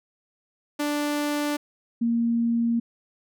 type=tone pair in turn; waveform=sawtooth / sine; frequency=293.7 / 233.1 Hz; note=D4 / A#3; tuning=0 / 0 cents; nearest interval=major third; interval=400 cents; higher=first; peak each=-20 dBFS; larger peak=neither; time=0.79-1.57 / 2.01-2.8 s; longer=second; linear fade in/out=10 ms; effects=none